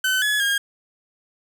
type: tone with pitch steps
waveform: 30% pulse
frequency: 1521 / 1698 / 1622 Hz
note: F#6 / G#6 / G#6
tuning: +47 / +38 / -41 cents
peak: -16 dBFS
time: 0.04-0.58 s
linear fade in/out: 5 ms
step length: 180 ms
effects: none